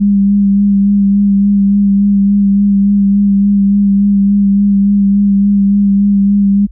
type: tone with vibrato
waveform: sine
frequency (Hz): 200.2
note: G3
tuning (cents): +37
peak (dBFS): -6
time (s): 0-6.67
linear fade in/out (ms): 20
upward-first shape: sine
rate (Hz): 3.5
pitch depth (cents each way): 21
effects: added 50 Hz sine -30 dBFS peak until 6.71 s